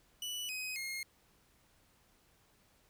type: tone with pitch steps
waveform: sawtooth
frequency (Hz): 2960 / 2518 / 2142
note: F#7 / D#7 / C7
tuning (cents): 0 / +20 / +40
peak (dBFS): -35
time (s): 0.22-1.03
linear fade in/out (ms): 2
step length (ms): 270
effects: pink hiss -69 dBFS RMS until 2.89 s